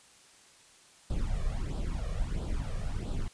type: noise with flanger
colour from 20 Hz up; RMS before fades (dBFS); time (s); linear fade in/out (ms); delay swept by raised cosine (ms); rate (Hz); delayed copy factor
brown; -32; 1.1-3.28; 2; 0.23 to 1.73; 1.5; +0.85
effects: white hiss -58 dBFS RMS until 3.33 s + resampled to 22050 Hz